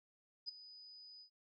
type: tone with ADSR envelope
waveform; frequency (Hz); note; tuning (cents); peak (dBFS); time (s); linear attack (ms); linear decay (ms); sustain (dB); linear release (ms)
sine; 4978; D#8; 0; -38; 0.46-1.3; 27; 12; -16; 90
effects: none